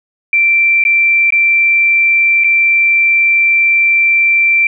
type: tone with dropouts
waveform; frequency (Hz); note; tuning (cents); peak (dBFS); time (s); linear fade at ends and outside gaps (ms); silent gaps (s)
sine; 2349; D7; 0; -7; 0.33-4.67; 2; 0.839-0.851 / 1.305-1.323 / 2.438-2.443
effects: none